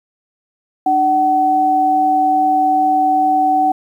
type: tone pair together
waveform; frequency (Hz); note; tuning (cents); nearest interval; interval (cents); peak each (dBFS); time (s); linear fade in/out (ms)
sine; 299.6 / 755; D4 / F#5; +35 / +35; octave + major third; 1600; -20 / -11; 0.86-3.72; 5
effects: 8-bit